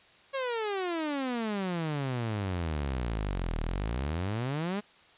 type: exponential two-way sweep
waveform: sawtooth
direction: down then up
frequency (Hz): 554 to 37.54 to 213.6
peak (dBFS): -26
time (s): 0.33-4.81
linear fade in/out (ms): 20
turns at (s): 3.61
effects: white hiss -58 dBFS RMS until 5.17 s + resampled to 8000 Hz